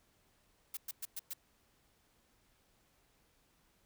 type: noise bursts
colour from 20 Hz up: blue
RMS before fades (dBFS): -41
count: 5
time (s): 0.74-1.335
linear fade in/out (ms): 5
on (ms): 31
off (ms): 110
effects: pink hiss -72 dBFS RMS until 3.85 s